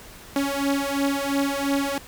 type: beating tone pair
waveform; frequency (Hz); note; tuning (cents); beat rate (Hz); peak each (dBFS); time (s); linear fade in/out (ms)
sawtooth; 277.2 / 280.1; C#4 / C#4; 0 / +18; 2.9; -21; 0.36-1.98; 2
effects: pink hiss -44 dBFS RMS until 2.07 s